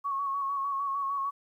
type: tone with vibrato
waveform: sine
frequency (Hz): 1108.7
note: C#6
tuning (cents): 0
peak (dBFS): -28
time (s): 0.04-1.31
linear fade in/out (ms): 20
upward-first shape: square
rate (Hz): 6.6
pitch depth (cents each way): 28
effects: 11-bit